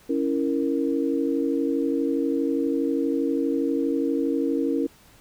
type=chord; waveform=sine; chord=A# diminished; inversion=first; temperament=equal; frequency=277.2 / 329.6 / 466.2 Hz; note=C#4 / E4 / A#4; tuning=0 / 0 / 0 cents; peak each=-24 / -26 / -27 dBFS; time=0.09-4.87 s; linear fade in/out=10 ms; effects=pink hiss -54 dBFS RMS until 5.2 s